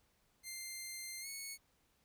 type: tone with pitch glide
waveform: 10% pulse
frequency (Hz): 2093 to 2207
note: C7 to C#7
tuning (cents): 0 to -8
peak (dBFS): -35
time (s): 0.43-1.58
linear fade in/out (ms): 50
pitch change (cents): +92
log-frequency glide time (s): 1.21-1.27
effects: pink hiss -75 dBFS RMS until 2.04 s